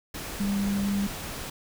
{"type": "tone in noise", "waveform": "sine", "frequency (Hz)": 200.1, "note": "G3", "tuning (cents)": 36, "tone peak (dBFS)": -24, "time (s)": [0.4, 1.07], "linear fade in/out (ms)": 5, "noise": "pink", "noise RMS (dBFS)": -36, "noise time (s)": [0.14, 1.5], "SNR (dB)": 9, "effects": []}